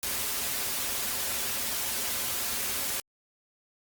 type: noise with comb filter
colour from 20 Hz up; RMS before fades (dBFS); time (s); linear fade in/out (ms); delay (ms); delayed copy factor
white; -31; 0.03-3; 0; 6.3; -0.55
effects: Opus 48 kbps